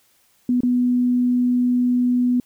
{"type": "tone with dropouts", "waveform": "sine", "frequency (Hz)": 246.9, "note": "B3", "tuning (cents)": 0, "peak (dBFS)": -15, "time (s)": [0.49, 2.4], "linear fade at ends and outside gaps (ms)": 2, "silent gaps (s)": [0.606, 0.633], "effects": ["white hiss -60 dBFS RMS until 2.45 s"]}